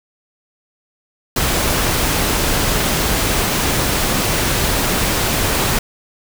pink noise, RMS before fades -17 dBFS, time 1.36-5.79 s, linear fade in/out 5 ms, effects none

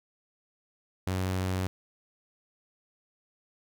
sawtooth tone, 93.2 Hz, F#2, 13 cents sharp, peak -24 dBFS, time 1.07-1.67 s, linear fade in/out 0 ms, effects none

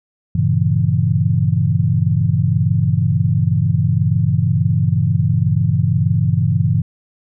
sine chord, G diminished seventh, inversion none, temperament equal, 98 / 116.54 / 138.59 / 164.81 Hz, G2 / Bb2 / Db3 / Fb3, 0 / 0 / 0 / 0 cents, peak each -18 dBFS, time 0.35-6.82 s, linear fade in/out 5 ms, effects none

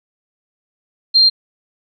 sine tone, 4186 Hz, C8, in tune, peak -7 dBFS, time 1.14-1.3 s, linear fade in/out 20 ms, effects none

